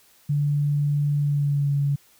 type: tone with pitch glide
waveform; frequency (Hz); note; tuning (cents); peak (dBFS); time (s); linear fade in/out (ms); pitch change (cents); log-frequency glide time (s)
sine; 145.4 to 141.92; D3 to C#3; -17 to +41; -19; 0.29-1.96; 10; -42; 1.17-1.71
effects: white hiss -57 dBFS RMS until 2.19 s